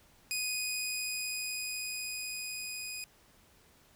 15% pulse tone with level ramp, 2489 Hz, D#7, in tune, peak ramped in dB -25 to -32 dBFS, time 0.31-3.04 s, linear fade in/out 0 ms, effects pink hiss -63 dBFS RMS until 3.95 s

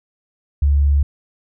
sine tone, 71.3 Hz, C#2, 49 cents sharp, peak -11 dBFS, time 0.62-1.03 s, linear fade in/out 5 ms, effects none

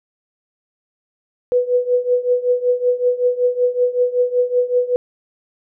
sine tone with tremolo, 493.9 Hz, B4, in tune, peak -10 dBFS, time 1.52-4.96 s, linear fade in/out 0 ms, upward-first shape triangle, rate 5.3 Hz, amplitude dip 90%, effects none

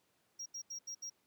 triangle tone bursts at uneven times, 5630 Hz, F8, 13 cents sharp, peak -40 dBFS, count 5, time 0.39-0.46 / 0.54-0.62 / 0.7-0.79 / 0.87-0.95 / 1.02-1.1 s, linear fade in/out 10 ms, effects pink hiss -75 dBFS RMS until 1.26 s + high-pass 150 Hz 12 dB/octave

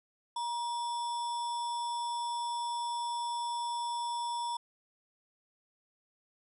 sine tone with sample-and-hold, 950 Hz, A#5, 33 cents sharp, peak -32 dBFS, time 0.36-4.57 s, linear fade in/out 5 ms, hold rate 4410 Hz, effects resampled to 24000 Hz

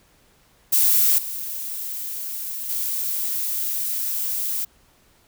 violet noise with level steps, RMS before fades -17 / -30 / -25 dBFS, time 0.72-4.65 s, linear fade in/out 10 ms, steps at 1.18 / 2.69 s, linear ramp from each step 5 ms, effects pink hiss -58 dBFS RMS until 5.27 s

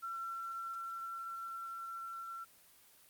sine tone with level ramp, 1353 Hz, E6, 45 cents sharp, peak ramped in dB -38 to -42 dBFS, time 0.02-2.45 s, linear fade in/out 20 ms, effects white hiss -63 dBFS RMS until 3.09 s + Opus 24 kbps

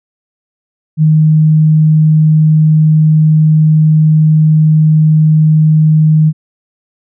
sine tone, 155.56 Hz, D#3, in tune, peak -4 dBFS, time 0.97-6.33 s, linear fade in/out 50 ms, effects none

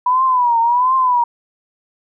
sine tone with vibrato, 982 Hz, B5, 10 cents flat, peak -11 dBFS, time 0.06-1.24 s, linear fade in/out 5 ms, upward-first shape triangle, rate 1.4 Hz, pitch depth 130 cents each way, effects none

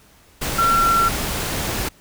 sine tone in noise, 1359 Hz, F6, 48 cents flat, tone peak -14 dBFS, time 0.58-1.09 s, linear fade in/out 10 ms, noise pink, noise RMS -24 dBFS, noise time 0.41-1.89 s, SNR +7 dB, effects pink hiss -52 dBFS RMS until 2 s

